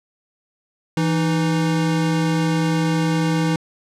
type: tone pair together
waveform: square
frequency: 164.71 / 310.2 Hz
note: E3 / D#4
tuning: -1 / -5 cents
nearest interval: major seventh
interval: 1096 cents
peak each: -19 / -23 dBFS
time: 0.97-3.56 s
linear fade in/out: 2 ms
effects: low-pass 8000 Hz 12 dB/octave